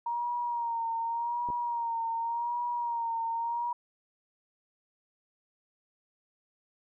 sine tone with vibrato, 938 Hz, A#5, 11 cents sharp, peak -29 dBFS, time 0.06-3.73 s, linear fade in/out 5 ms, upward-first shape sine, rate 0.87 Hz, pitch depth 45 cents each way
clicks, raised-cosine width 2 ms, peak -30 dBFS, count 2, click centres 1.488 / 1.502 s
effects none

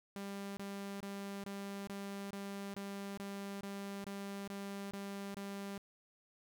sawtooth tone bursts, 198.7 Hz, G3, 24 cents sharp, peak -38 dBFS, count 13, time 0.16-5.778 s, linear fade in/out 0 ms, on 410 ms, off 24 ms, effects none

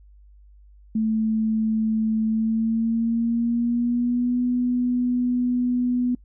sine tone with pitch glide, 219.9 to 246.8 Hz, A3 to B3, -1 to -1 cents, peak -19 dBFS, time 0.95-6.15 s, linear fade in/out 5 ms, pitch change +200 cents, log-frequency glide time 2.26-4.4 s, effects noise-tail reverb RT60 0.1 s tail -25 dB re dry + added 50 Hz sine -47 dBFS peak until 6.24 s

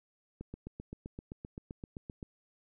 click train, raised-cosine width 3 ms, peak -29 dBFS, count 15, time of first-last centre 0.41-2.228 s, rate 7.7 Hz, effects none

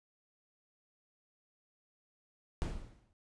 brown noise with exponential decay, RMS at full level -33 dBFS, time 2.62-3.13 s, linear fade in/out 0 ms, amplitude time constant 110 ms, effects resampled to 22050 Hz

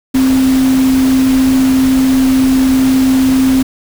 sine tone in noise, 262.4 Hz, C4, 5 cents sharp, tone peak -7 dBFS, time 0.14-3.63 s, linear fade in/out 10 ms, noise pink, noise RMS -22 dBFS, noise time 0.14-3.63 s, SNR +12 dB, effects none

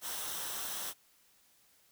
white noise with comb filter, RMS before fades -39 dBFS, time 0.01-0.94 s, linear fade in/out 50 ms, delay 0.43 ms, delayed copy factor -0.5, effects white hiss -67 dBFS RMS until 1.91 s

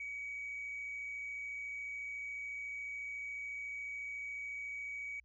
sine tone with amplitude modulation, 2265 Hz, C#7, 37 cents sharp, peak -37 dBFS, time 0-5.2 s, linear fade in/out 5 ms, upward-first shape sine, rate 114 Hz, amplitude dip 40%, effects tanh soft clip ceiling -36 dBFS + added 60 Hz sine -66 dBFS peak until 5.24 s

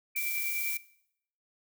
sine tone with tremolo, 2340 Hz, D7, 7 cents flat, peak -31 dBFS, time 0.15-0.78 s, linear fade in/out 20 ms, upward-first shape triangle, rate 10 Hz, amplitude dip 50%
violet noise, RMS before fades -34 dBFS, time 0.16-0.77 s, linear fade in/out 2 ms
effects noise-tail reverb RT60 0.7 s tail -19 dB re dry

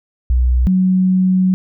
sine tone pair in turn, 62 / 185.79 Hz, B1 / F#3, +7 / +7 cents, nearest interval octave + perfect fifth, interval 1900 cents, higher second, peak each -10 dBFS, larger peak neither, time 0.3-0.67 / 0.67-1.54 s, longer second, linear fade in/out 0 ms, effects none

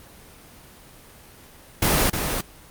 pink noise with echo, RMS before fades -19 dBFS, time 1.82-2.1 s, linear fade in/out 5 ms, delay 310 ms, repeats 1, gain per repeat -6 dB, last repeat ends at 2.41 s, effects pink hiss -47 dBFS RMS until 2.7 s + Opus 24 kbps

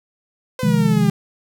sawtooth exponential sweep, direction down, 517 to 395.8 Hz, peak -21 dBFS, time 0.59-1.1 s, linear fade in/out 2 ms
sine chord, F minor seventh, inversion second, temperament just, 130.96 / 157.15 / 174.61 / 209.5 Hz, C3 / Eb3 / F3 / Ab3, +2 / +18 / 0 / +15 cents, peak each -21 / -18 / -20 / -17 dBFS, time 0.63-1.1 s, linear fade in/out 5 ms
effects none

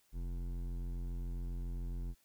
sine tone with hard clipping, 43.65 Hz, F1, in tune, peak -39 dBFS, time 0.12-2.15 s, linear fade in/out 50 ms, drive 13 dB, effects white hiss -72 dBFS RMS until 2.24 s

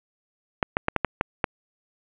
clicks, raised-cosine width 0.5 ms, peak -5 dBFS, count 7, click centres 0.628 / 0.769 / 0.884 / 0.963 / 1.047 / 1.211 / 1.442 s, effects resampled to 8000 Hz + 7-bit

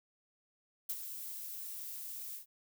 violet noise with ADSR envelope, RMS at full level -35 dBFS, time 0.89-2.46 s, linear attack 9 ms, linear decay 46 ms, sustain -9 dB, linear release 110 ms, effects none

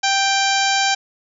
harmonic tone with a mistuned harmonic, 784 Hz, G5, in tune, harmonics 1 / 2 / 3 / 4 / 5 / 6 / 7 / 8 / 9, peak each -19 / -22 / -24 / -25 / -26 / -27 / -27 / -28 / -29 dBFS, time 0.03-0.95 s, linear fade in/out 10 ms, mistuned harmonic 3, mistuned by +16 cents, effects none

